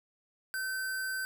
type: tone with sample-and-hold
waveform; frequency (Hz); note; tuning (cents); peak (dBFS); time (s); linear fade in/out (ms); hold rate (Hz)
sine; 1532; G6; -40; -32; 0.54-1.25; 0; 6300
effects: none